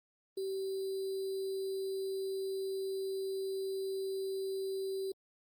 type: tone with sample-and-hold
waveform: sine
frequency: 385.2 Hz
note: G4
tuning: 30 cents flat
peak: -34 dBFS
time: 0.37-5.12 s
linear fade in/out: 5 ms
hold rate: 4410 Hz
effects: Opus 24 kbps